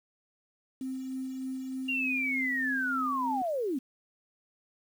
sine tone with tremolo, 261.6 Hz, C4, in tune, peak -32 dBFS, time 0.81-3.42 s, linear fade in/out 2 ms, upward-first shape sine, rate 3.3 Hz, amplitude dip 30%
sine linear sweep, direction down, 2803 to 238.8 Hz, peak -28 dBFS, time 1.88-3.79 s, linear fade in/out 10 ms
effects 9-bit

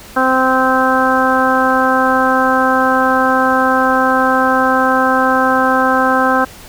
harmonic tone, 260 Hz, C4, 11 cents flat, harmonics 1 / 2 / 3 / 4 / 5 / 6, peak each -17 / -17 / -17 / -17 / -17 / -17 dBFS, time 0.16-6.45 s, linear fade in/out 10 ms, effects pink hiss -36 dBFS RMS until 6.68 s

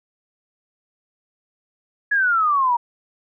sine exponential sweep, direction down, 1701 to 932.3 Hz, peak -15 dBFS, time 2.11-2.77 s, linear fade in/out 10 ms, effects none

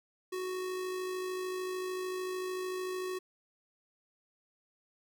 square tone with amplitude modulation, 370 Hz, F#4, in tune, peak -34 dBFS, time 0.32-3.19 s, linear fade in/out 10 ms, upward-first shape sine, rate 53.4 Hz, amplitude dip 30%, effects none

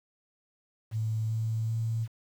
sine tone with pitch steps, 110.2 / 111.67 / 113.17 Hz, A2 / A2 / A2, +3 / +26 / +49 cents, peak -27 dBFS, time 0.91-2.08 s, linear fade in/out 50 ms, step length 390 ms, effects 9-bit

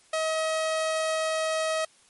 sawtooth tone, 636 Hz, D#5, 38 cents sharp, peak -21 dBFS, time 0.13-1.85 s, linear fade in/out 5 ms, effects white hiss -59 dBFS RMS until 2.09 s + MP3 48 kbps

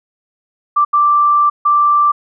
sine tone bursts at uneven times, 1174.7 Hz, D6, in tune, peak -8 dBFS, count 3, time 0.76-0.85 / 0.93-1.5 / 1.65-2.12 s, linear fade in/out 10 ms, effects none

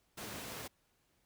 pink high-pass noise, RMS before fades -45 dBFS, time 0.17-0.68 s, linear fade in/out 10 ms, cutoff 100 Hz, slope 12 dB/octave, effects pink hiss -75 dBFS RMS until 1.25 s

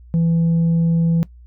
sine tone with tanh clipping, 166.4 Hz, E3, 17 cents sharp, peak -14 dBFS, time 0.14-1.23 s, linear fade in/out 0 ms, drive 2 dB, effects noise-tail reverb RT60 0.1 s tail -19 dB re dry + added 60 Hz sine -40 dBFS peak until 1.46 s

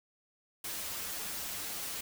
white noise with comb filter, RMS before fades -39 dBFS, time 0.64-2.01 s, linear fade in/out 5 ms, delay 8 ms, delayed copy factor -0.75, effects none

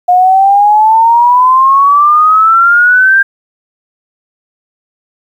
sine exponential sweep, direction up, 713 to 1600 Hz, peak -3 dBFS, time 0.08-3.23 s, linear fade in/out 10 ms, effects 7-bit

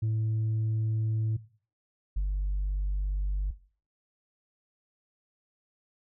sine tone pair in turn, 110 / 48.66 Hz, A2 / G1, 0 / -12 cents, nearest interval octave + major second, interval 1412 cents, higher first, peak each -23 dBFS, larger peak neither, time 0.02-1.37 / 2.16-3.51 s, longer neither, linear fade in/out 10 ms, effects noise-tail reverb RT60 0.4 s tail -17 dB re dry + tanh soft clip ceiling -24 dBFS

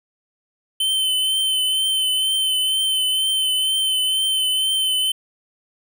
square tone with vibrato, 3068 Hz, G7, 38 cents flat, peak -18 dBFS, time 0.8-5.12 s, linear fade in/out 5 ms, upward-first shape triangle, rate 2.1 Hz, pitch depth 29 cents each way, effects none

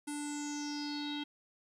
square tone with low-pass filter sweep, 292.9 Hz, D4, 5 cents flat, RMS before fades -39 dBFS, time 0.07-1.24 s, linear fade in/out 10 ms, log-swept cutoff 9800 to 3400 Hz, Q 8.1, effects 12-bit

